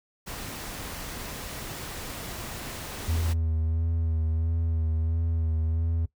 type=noise; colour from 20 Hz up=pink; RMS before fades=-37 dBFS; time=0.26-3.34 s; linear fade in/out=20 ms
type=tone with vibrato; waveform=triangle; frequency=81.2 Hz; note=E2; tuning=26 cents flat; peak=-22 dBFS; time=3.08-6.06 s; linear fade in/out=10 ms; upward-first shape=sine; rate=1.5 Hz; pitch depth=32 cents each way
effects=noise-tail reverb RT60 0.1 s tail -18 dB re dry

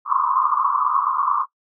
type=band-pass noise; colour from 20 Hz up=white; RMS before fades=-20 dBFS; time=0.05-1.46 s; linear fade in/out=50 ms; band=1000 to 1200 Hz; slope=96 dB/octave; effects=noise-tail reverb RT60 0.1 s tail -19 dB re dry

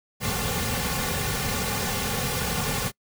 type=noise with comb filter; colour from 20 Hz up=pink; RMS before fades=-27 dBFS; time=0.2-2.92 s; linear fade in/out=50 ms; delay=3.1 ms; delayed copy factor=-0.95; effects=noise-tail reverb RT60 0.1 s tail -25 dB re dry

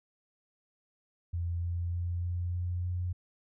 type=tone with pitch steps; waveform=sine; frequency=85.8 / 86.5 / 87.2 / 87.91 / 88.62 / 89.34 Hz; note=F2 / F2 / F2 / F2 / F2 / F2; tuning=-30 / -16 / -2 / +12 / +26 / +40 cents; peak=-30 dBFS; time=1.33-3.13 s; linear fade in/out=10 ms; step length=300 ms; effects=none

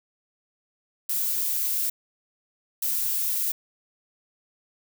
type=noise bursts at uneven times; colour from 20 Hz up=violet; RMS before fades=-26 dBFS; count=2; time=1.09-1.9 / 2.82-3.52 s; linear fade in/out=5 ms; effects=none

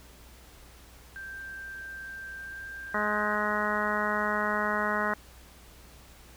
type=tone with pitch glide; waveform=sine; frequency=1574 to 1584 Hz; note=G6 to G6; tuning=+7 to +18 cents; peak=-38 dBFS; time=1.16-3.35 s; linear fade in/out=0 ms; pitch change=+11 cents; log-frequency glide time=2.39-2.66 s
type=harmonic tone; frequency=210 Hz; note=G#3; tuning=19 cents sharp; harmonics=1 / 2 / 3 / 4 / 5 / 6 / 7 / 8 / 9; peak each=-35 / -37 / -34 / -37 / -33 / -34 / -33 / -38 / -34 dBFS; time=2.94-5.14 s; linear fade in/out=5 ms
effects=added 60 Hz sine -53 dBFS peak until 6.36 s + pink hiss -54 dBFS RMS until 6.36 s

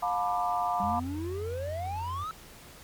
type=chord; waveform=sine; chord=B half-diminished seventh; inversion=second; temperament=just; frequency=711.2 / 889 / 987.8 / 1185.3 Hz; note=F5 / A5 / B5 / D6; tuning=+31 / +18 / 0 / +16 cents; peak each=-29 / -34 / -32 / -33 dBFS; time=0.02-1 s; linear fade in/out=10 ms
type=exponential sweep; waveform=triangle; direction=up; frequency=190.9 to 1331 Hz; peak=-31 dBFS; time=0.8-2.31 s; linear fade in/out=0 ms
type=tone with vibrato; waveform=sine; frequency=88.1 Hz; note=F2; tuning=16 cents sharp; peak=-35 dBFS; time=0.83-2.24 s; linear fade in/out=5 ms; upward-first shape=triangle; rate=5.3 Hz; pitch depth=9 cents each way
effects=pink hiss -50 dBFS RMS until 2.83 s + MP3 96 kbps

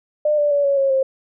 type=tone with pitch steps; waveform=sine; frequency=601 / 586.6 / 572.5 / 558.8 / 545.4 / 532.3 Hz; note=D5 / D5 / D5 / C#5 / C#5 / C5; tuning=+40 / -2 / -44 / +14 / -28 / +30 cents; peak=-14 dBFS; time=0.25-1.03 s; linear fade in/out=5 ms; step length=130 ms; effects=none

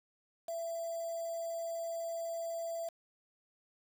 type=tone with quantisation; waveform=sine; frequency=668 Hz; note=E5; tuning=23 cents sharp; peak=-36 dBFS; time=0.48-2.89 s; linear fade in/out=5 ms; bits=8; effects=none

